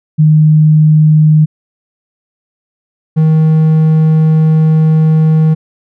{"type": "tone pair in turn", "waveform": ["sine", "triangle"], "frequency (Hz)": [154.3, 157.63], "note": ["D#3", "D#3"], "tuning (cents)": [-14, 23], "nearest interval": "unison", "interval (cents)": 37, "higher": "second", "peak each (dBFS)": -3, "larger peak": "neither", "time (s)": [[0.18, 1.46], [3.16, 5.55]], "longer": "second", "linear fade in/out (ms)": 20, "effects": []}